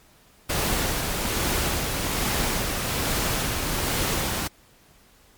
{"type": "noise with tremolo", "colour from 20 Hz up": "pink", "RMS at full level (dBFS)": -24, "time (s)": [0.49, 4.48], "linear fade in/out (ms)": 10, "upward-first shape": "sine", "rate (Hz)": 1.2, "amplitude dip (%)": 30, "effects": ["pink hiss -56 dBFS RMS until 5.37 s", "MP3 96 kbps"]}